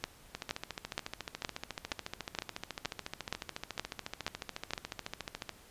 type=two click trains; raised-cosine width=0.2 ms; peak=-20 / -15 dBFS; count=73 / 11; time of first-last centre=0.35-5.493 / 0.04-4.735 s; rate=14 / 2.13 Hz; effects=pink hiss -58 dBFS RMS until 5.7 s + resampled to 32000 Hz